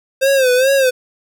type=tone with vibrato; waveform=square; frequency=523.3 Hz; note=C5; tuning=in tune; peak=-11 dBFS; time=0.21-0.91 s; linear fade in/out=20 ms; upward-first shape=sine; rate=2.4 Hz; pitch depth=94 cents each way; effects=none